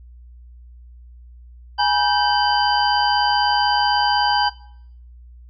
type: tone cluster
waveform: sine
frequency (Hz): 830 / 966 / 1553 / 3043 / 4756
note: G#5 / B5 / G6 / F#7 / D8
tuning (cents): -1 / -39 / -17 / +48 / +21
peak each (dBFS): -18 / -21 / -24 / -25 / -24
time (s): 1.78-4.5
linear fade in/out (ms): 20
effects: noise-tail reverb RT60 0.7 s tail -21 dB re dry + added 60 Hz sine -40 dBFS peak until 5.49 s